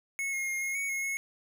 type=tone with pitch steps; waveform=square; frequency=2193 / 2149 / 2135 / 2155 / 2229 / 2167 / 2182 Hz; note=C#7 / C7 / C7 / C#7 / C#7 / C#7 / C#7; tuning=-19 / +46 / +34 / -49 / +9 / -40 / -28 cents; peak=-31 dBFS; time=0.19-1.17 s; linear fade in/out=0 ms; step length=140 ms; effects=none